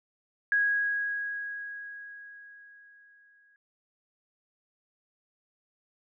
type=tone with exponential decay; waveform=sine; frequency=1652 Hz; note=G#6; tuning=10 cents flat; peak=-21 dBFS; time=0.52-3.56 s; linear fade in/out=1 ms; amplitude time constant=660 ms; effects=none